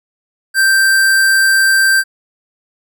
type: tone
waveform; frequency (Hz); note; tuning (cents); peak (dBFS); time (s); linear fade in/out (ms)
square; 1568; G6; 0; -9; 0.54-2.04; 50
effects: none